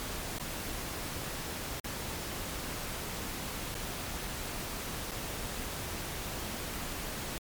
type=noise with dropouts; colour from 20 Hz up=pink; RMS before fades=-38 dBFS; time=0-7.38 s; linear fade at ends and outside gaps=0 ms; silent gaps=0.385-0.398 / 1.798-1.844 / 3.743-3.751 / 5.11-5.116 s; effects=MP3 96 kbps